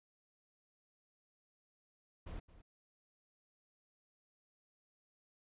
brown noise with echo, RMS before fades -45 dBFS, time 2.26-2.4 s, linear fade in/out 10 ms, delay 220 ms, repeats 1, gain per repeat -15 dB, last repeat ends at 2.62 s, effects resampled to 8000 Hz

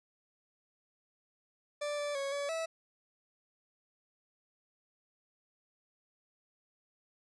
40% pulse tone with pitch steps, 587 / 583 / 553 / 569 / 652 Hz, D5 / D5 / C#5 / C#5 / E5, -1 / -13 / -4 / +45 / -19 cents, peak -33 dBFS, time 1.81-2.66 s, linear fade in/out 10 ms, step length 170 ms, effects resampled to 22050 Hz

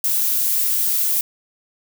violet noise, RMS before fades -19 dBFS, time 0.04-1.21 s, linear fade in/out 2 ms, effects none

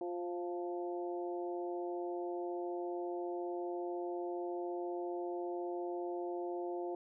harmonic tone with a mistuned harmonic, 175.8 Hz, F3, 12 cents sharp, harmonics 2 / 3 / 4 / 5, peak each -38 / -46 / -44 / -51 dBFS, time 0.01-6.95 s, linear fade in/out 2 ms, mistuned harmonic 4, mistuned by -16 cents, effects none

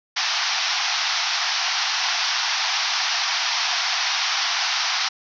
white band-pass noise, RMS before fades -23 dBFS, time 0.16-5.09 s, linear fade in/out 10 ms, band 690 to 5900 Hz, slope 96 dB/octave, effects none

